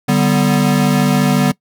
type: chord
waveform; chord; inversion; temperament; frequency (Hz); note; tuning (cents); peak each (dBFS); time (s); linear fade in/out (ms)
square; G major; second; equal with one note detuned; 146.83 / 192.52 / 246.9; D3 / G3 / B3; 0 / -31 / 0; -16; 0.08-1.52; 10
effects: noise-tail reverb RT60 0.1 s tail -21 dB re dry